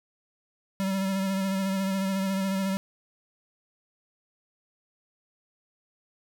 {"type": "tone with vibrato", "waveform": "square", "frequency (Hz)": 192.9, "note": "G3", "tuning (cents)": -28, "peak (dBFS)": -26, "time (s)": [0.8, 2.77], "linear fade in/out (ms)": 0, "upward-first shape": "sine", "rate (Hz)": 14, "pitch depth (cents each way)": 28, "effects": []}